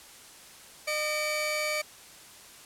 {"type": "tone pair together", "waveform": "sawtooth", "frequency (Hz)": [608, 2296], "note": ["D#5", "D7"], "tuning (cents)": [-40, -40], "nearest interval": "octave + major seventh", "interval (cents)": 2300, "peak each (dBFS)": -27, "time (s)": [0.87, 1.82], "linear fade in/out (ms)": 10, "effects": ["white hiss -50 dBFS RMS until 2.65 s", "low-pass 11000 Hz 12 dB/octave"]}